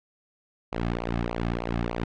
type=tone with flanger; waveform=sawtooth; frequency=58.27 Hz; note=A#1; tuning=in tune; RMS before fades=-29 dBFS; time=0.72-2.04 s; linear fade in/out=5 ms; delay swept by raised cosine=0.55 to 2.15 ms; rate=3.3 Hz; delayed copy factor=-0.9; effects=low-pass 3000 Hz 12 dB/octave